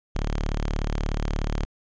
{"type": "tone", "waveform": "sawtooth", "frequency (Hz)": 36.71, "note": "D1", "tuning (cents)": 0, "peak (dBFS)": -20, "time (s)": [0.15, 1.65], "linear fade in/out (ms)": 0, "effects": ["resampled to 16000 Hz", "10-bit"]}